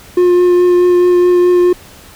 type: tone with vibrato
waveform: triangle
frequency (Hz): 356.2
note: F4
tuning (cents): +34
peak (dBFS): -4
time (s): 0.17-1.73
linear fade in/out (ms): 5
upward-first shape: triangle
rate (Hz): 4.7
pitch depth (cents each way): 13
effects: pink hiss -38 dBFS RMS until 2.15 s